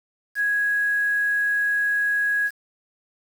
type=tone with quantisation; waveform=sine; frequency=1661.2 Hz; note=G#6; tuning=in tune; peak=-19 dBFS; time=0.35-2.51 s; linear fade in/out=50 ms; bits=7; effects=none